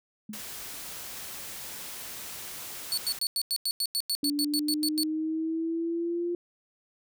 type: tone with exponential decay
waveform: sine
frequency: 212.7 Hz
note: G#3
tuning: 42 cents sharp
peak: -33 dBFS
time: 0.29-0.49 s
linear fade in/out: 5 ms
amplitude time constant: 42 ms
type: noise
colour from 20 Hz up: white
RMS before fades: -40 dBFS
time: 0.33-3.19 s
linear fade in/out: 5 ms
type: tone bursts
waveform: sawtooth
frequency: 4440 Hz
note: C#8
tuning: 2 cents sharp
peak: -23 dBFS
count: 15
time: 2.92-5.033 s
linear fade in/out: 0 ms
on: 55 ms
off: 92 ms
type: exponential sweep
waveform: sine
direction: up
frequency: 287.8 to 349.2 Hz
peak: -27 dBFS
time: 4.23-6.35 s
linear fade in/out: 2 ms
effects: none